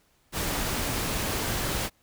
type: noise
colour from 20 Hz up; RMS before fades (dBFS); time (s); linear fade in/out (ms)
pink; -29; 0.32-1.9; 50
effects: pink hiss -66 dBFS RMS until 2.02 s